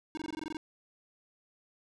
square tone bursts, 313.1 Hz, D#4, 11 cents sharp, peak -36 dBFS, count 10, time 0.15-0.569 s, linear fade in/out 0 ms, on 23 ms, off 21 ms, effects low-pass 6000 Hz 12 dB/octave

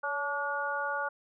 harmonic tone with a mistuned harmonic, 288.4 Hz, D4, 31 cents flat, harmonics 2 / 3 / 4 / 5, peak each -37 / -36 / -37 / -33 dBFS, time 0.03-1.09 s, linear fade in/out 10 ms, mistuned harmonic 2, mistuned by -35 cents, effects none

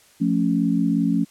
sine chord, F augmented, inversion none, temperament equal, 174.61 / 220 / 277.2 Hz, F3 / A3 / C#4, 0 / 0 / 0 cents, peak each -22 / -22 / -21 dBFS, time 0.2-1.25 s, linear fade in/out 20 ms, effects white hiss -54 dBFS RMS until 1.3 s + low-pass 11000 Hz 12 dB/octave

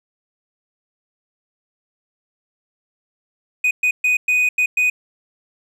triangle tone bursts at uneven times, 2489 Hz, D#7, in tune, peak -12 dBFS, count 6, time 3.64-3.71 / 3.83-3.91 / 4.04-4.17 / 4.28-4.49 / 4.58-4.66 / 4.77-4.9 s, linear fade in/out 5 ms, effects none

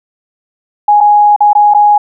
sine tone with dropouts, 830.6 Hz, G#5, in tune, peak -3 dBFS, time 0.88-1.98 s, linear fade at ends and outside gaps 5 ms, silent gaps 1.005-1.009 / 1.363-1.405 / 1.532-1.551 / 1.738-1.746 s, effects none

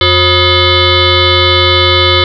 sine tone with frequency modulation, 1704 Hz, G#6, 44 cents sharp, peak -5 dBFS, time 0.01-2.24 s, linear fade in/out 2 ms, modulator 448 Hz, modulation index 5.1, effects none

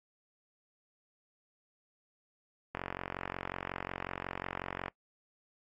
click train, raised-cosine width 0.5 ms, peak -21 dBFS, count 98, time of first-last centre 2.75-4.882 s, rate 45.5 Hz, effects noise-tail reverb RT60 0.1 s tail -22 dB re dry + AAC 48 kbps

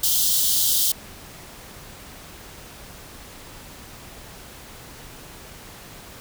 white high-pass noise, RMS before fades -20 dBFS, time 0.03-0.92 s, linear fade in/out 5 ms, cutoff 3000 Hz, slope 96 dB/octave, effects pink hiss -42 dBFS RMS until 6.2 s

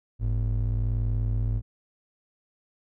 triangle ring-modulated tone, 78.6 Hz, D#2, 18 cents sharp, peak -18 dBFS, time 0.19-1.62 s, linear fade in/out 50 ms, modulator 30.5 Hz, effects none

